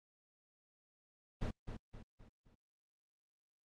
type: noise with echo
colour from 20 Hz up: brown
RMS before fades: -37 dBFS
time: 1.41-1.51 s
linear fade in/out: 10 ms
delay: 260 ms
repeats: 4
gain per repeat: -7 dB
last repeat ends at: 2.55 s
effects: low-pass 6000 Hz 12 dB/octave + Opus 24 kbps